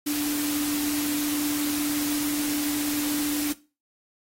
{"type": "tone in noise", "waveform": "sine", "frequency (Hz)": 293.7, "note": "D4", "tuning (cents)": 0, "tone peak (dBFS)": -24, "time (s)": [0.06, 3.53], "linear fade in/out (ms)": 10, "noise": "white", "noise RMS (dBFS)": -31, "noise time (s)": [0.06, 3.53], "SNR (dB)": 4, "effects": ["noise-tail reverb RT60 0.3 s tail -17 dB re dry", "AAC 48 kbps"]}